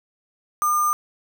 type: tone with sample-and-hold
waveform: sine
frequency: 1205 Hz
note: D6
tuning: 44 cents sharp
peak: -17 dBFS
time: 0.62-0.93 s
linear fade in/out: 0 ms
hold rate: 7350 Hz
effects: none